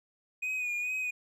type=tone with vibrato; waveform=triangle; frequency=2476 Hz; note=D#7; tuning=9 cents flat; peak=-29 dBFS; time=0.42-1.11 s; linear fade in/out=10 ms; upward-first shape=sine; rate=2.3 Hz; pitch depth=39 cents each way; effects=none